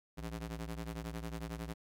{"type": "ring-modulated tone", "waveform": "sawtooth", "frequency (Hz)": 112.8, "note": "A2", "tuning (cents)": 44, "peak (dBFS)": -33, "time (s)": [0.17, 1.74], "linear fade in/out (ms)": 20, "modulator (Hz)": 50.9, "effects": ["AAC 64 kbps"]}